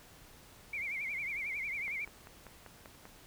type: tone with vibrato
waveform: sine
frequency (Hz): 2229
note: C#7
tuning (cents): +9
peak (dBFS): -35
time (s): 0.73-2.05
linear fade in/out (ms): 5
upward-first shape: triangle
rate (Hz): 11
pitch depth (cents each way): 150
type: click train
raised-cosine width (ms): 0.5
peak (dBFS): -34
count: 7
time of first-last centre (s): 1.88-3.054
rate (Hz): 5.11
effects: pink hiss -57 dBFS RMS until 3.26 s